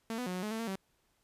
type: tone with pitch steps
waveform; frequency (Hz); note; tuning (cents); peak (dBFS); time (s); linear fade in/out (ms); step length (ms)
sawtooth; 225.8 / 248.6 / 181.7 / 182.8 / 212.4 / 222.9 / 228.9 / 191.9; A3 / B3 / F#3 / F#3 / G#3 / A3 / A#3 / G3; +45 / +12 / -31 / -21 / +39 / +23 / -31 / -37; -31; 0.1-0.756; 2; 82
effects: pink hiss -74 dBFS RMS until 1.23 s + resampled to 32000 Hz